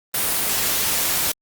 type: noise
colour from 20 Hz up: white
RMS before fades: -21 dBFS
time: 0.14-1.32 s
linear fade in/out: 5 ms
effects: Opus 32 kbps